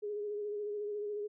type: tone with vibrato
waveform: sine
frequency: 415.3 Hz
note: G#4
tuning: in tune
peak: -35 dBFS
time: 0.02-1.28 s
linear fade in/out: 20 ms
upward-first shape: sine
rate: 14 Hz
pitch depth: 31 cents each way
effects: none